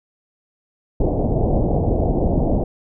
pink low-pass noise, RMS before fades -18 dBFS, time 1-2.64 s, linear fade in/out 5 ms, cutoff 740 Hz, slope 48 dB/octave, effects none

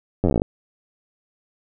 slowing click train, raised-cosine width 2 ms, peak -6 dBFS, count 13, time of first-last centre 0.24-0.419 s, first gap 10 ms, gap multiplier 1.07, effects none

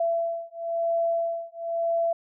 sine beating tone pair, 671 / 671.99 Hz, E5 / E5, +31 / +33 cents, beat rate 0.99 Hz, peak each -27 dBFS, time 0-2.13 s, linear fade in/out 5 ms, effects none

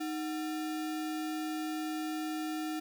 sine tone with sample-and-hold, 311.2 Hz, D#4, in tune, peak -33 dBFS, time 0-2.8 s, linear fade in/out 10 ms, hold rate 1050 Hz, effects none

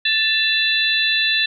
sine tone cluster, 1762 / 2684 / 3487 / 3989 Hz, A6 / E7 / A7 / B7, +2 / +31 / -16 / +17 cents, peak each -21 dBFS, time 0.05-1.46 s, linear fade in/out 5 ms, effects none

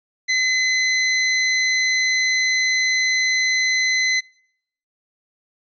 sawtooth tone, 2035 Hz, C7, 49 cents flat, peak -13 dBFS, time 0.28-4.21 s, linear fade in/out 20 ms, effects noise-tail reverb RT60 0.7 s tail -25 dB re dry + resampled to 16000 Hz

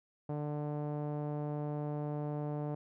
sawtooth tone with low-pass filter, 148.2 Hz, D3, 16 cents sharp, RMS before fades -37 dBFS, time 0.29-2.75 s, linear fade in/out 5 ms, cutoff 710 Hz, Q 1.5, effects none

